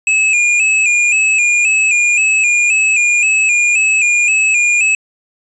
square tone with vibrato, 2505 Hz, D#7, 11 cents sharp, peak -10 dBFS, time 0.07-4.95 s, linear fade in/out 2 ms, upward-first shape square, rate 1.9 Hz, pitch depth 58 cents each way, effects resampled to 22050 Hz

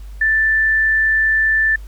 sine tone, 1765 Hz, A6, 5 cents sharp, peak -12 dBFS, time 0.21-1.76 s, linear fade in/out 5 ms, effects added 50 Hz sine -30 dBFS peak until 1.87 s + pink hiss -51 dBFS RMS until 1.87 s

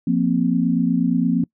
sine chord, F suspended fourth, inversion none, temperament equal, 174.61 / 233.1 / 261.6 Hz, F3 / Bb3 / C4, 0 / 0 / 0 cents, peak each -20 dBFS, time 0.07-1.44 s, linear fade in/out 5 ms, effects noise-tail reverb RT60 0.1 s tail -25 dB re dry

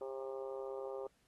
harmonic tone, 133.6 Hz, C3, 36 cents sharp, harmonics 3 / 4 / 5 / 6 / 7 / 8 / 9, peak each -43 / -44 / -56 / -53 / -57 / -60 / -58 dBFS, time 0.01-1.07 s, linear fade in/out 2 ms, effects pink hiss -75 dBFS RMS until 1.27 s + AAC 32 kbps

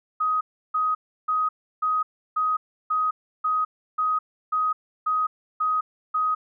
sine tone bursts, 1256 Hz, D#6, 16 cents sharp, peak -20 dBFS, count 12, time 0.2-6.35 s, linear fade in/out 10 ms, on 210 ms, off 330 ms, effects none

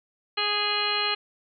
harmonic tone, 414.5 Hz, G#4, 3 cents flat, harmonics 1 / 2 / 3 / 4 / 5 / 6 / 7 / 8 / 10, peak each -35 / -34 / -31 / -35 / -35 / -31 / -30 / -35 / -29 dBFS, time 0.37-1.15 s, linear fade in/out 10 ms, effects none

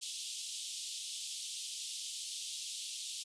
pink band-pass noise, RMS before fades -43 dBFS, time 0.01-3.24 s, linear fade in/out 20 ms, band 3000 to 9700 Hz, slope 48 dB/octave, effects none

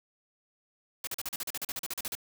white noise bursts, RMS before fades -35 dBFS, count 16, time 1.04-2.152 s, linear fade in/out 2 ms, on 32 ms, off 40 ms, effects none

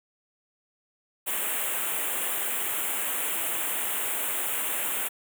white band-stop noise, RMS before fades -29 dBFS, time 1.26-5.09 s, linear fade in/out 20 ms, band 3300 to 7600 Hz, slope 48 dB/octave, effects high-pass 300 Hz 12 dB/octave

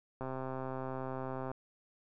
click train, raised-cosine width 1 ms, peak -26 dBFS, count 172, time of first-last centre 0.21-1.515 s, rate 131 Hz, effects none

